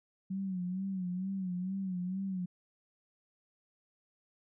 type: tone with vibrato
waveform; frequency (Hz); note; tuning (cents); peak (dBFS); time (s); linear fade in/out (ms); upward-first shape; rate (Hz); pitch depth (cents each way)
sine; 186.5; F#3; +14; -33; 0.3-2.46; 10; sine; 2.2; 79
effects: none